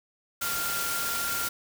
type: tone in noise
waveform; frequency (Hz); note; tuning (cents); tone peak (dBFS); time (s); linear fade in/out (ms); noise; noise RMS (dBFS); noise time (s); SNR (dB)
sine; 1391; F6; -7; -32; 0.41-1.49; 10; white; -31; 0.41-1.49; -4
effects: none